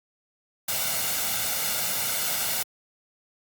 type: noise with comb filter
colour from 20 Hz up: white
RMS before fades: -27 dBFS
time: 0.68-2.63 s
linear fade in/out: 5 ms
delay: 1.4 ms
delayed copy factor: +0.6
effects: high-pass 100 Hz 12 dB/octave + Opus 48 kbps